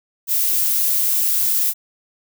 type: noise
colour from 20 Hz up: violet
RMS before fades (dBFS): -18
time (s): 0.27-1.74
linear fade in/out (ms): 50
effects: none